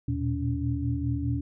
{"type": "tone cluster", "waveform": "sine", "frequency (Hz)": [79.2, 116.6, 121.5, 283.3], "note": ["D#2", "A#2", "B2", "C#4"], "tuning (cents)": [31, 1, -28, 38], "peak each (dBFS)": -31, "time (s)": [0.08, 1.41], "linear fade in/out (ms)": 5, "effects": []}